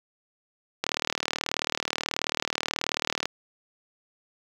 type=click train; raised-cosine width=0.2 ms; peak=-8 dBFS; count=94; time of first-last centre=0.84-3.256 s; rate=38.5 Hz; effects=high-pass 200 Hz 12 dB/octave + 7-bit